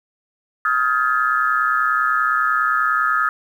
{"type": "tone cluster", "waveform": "sine", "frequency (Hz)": [1263, 1393, 1621, 1718], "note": ["D#6", "F6", "G#6", "A6"], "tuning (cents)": [26, -5, -42, -42], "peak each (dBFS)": [-18, -21, -27, -23], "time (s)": [0.65, 3.29], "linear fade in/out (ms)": 2, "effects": ["8-bit"]}